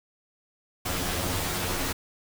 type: noise with comb filter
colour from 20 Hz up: pink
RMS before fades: -29 dBFS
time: 0.85-1.93 s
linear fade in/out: 10 ms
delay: 11 ms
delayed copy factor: +1
effects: none